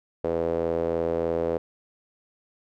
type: tone with band-pass filter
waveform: sawtooth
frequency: 83.3 Hz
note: E2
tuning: 19 cents sharp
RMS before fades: -26 dBFS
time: 0.24-1.58 s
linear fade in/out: 5 ms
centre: 490 Hz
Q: 4.2
effects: none